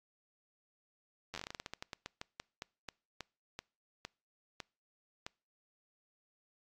slowing click train, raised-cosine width 0.2 ms, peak -24 dBFS, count 25, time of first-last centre 1.34-5.265 s, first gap 10 ms, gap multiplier 1.2, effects noise-tail reverb RT60 0.4 s tail -26 dB re dry + AAC 64 kbps

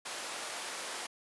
pink high-pass noise, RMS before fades -40 dBFS, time 0.05-1.07 s, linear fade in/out 10 ms, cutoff 590 Hz, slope 12 dB/octave, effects resampled to 24000 Hz

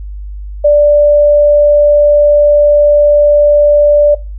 sine tone, 587.3 Hz, D5, in tune, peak -3 dBFS, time 0.64-4.15 s, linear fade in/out 10 ms, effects noise-tail reverb RT60 0.3 s tail -21 dB re dry + added 50 Hz sine -21 dBFS peak until 4.38 s

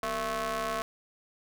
sawtooth ring-modulated tone, 212.5 Hz, G#3, 40 cents sharp, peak -23 dBFS, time 0.03-0.82 s, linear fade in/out 0 ms, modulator 884 Hz, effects none

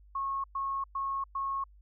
sine tone bursts, 1093 Hz, C#6, 25 cents flat, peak -30 dBFS, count 4, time 0.15-1.64 s, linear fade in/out 5 ms, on 290 ms, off 110 ms, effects added 50 Hz sine -54 dBFS peak until 1.81 s

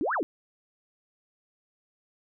sine exponential two-way sweep, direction up then down, 254.5 to 1837 to 254.5 Hz, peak -25 dBFS, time 0.01-0.23 s, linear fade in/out 0 ms, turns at 0.14 s, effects none

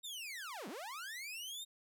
sawtooth linear two-way sweep, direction down then up, 3749 to 175.7 to 3749 Hz, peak -40 dBFS, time 0.03-1.65 s, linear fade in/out 20 ms, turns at 0.68 s, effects none

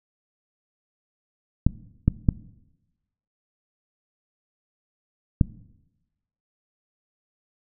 clicks, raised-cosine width 5 ms, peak -4 dBFS, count 4, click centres 1.666 / 2.08 / 2.288 / 5.412 s, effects noise-tail reverb RT60 1.0 s tail -19 dB re dry

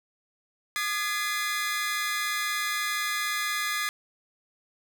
sawtooth tone cluster, 1218 / 1689 / 2049 Hz, D#6 / G#6 / C7, -37 / +29 / -37 cents, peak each -28 dBFS, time 0.76-3.89 s, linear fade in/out 0 ms, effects none

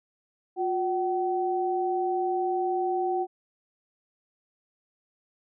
sine tone pair together, 358.7 / 760 Hz, F4 / F#5, +46 / +46 cents, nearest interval octave + minor second, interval 1300 cents, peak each -27 dBFS, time 0.56-3.27 s, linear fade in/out 50 ms, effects none

